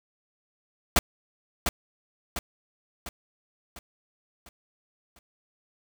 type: noise with echo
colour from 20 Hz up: pink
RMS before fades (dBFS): -19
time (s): 0.96-0.99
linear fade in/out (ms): 2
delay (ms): 700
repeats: 6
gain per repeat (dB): -6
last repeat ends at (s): 5.19
effects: none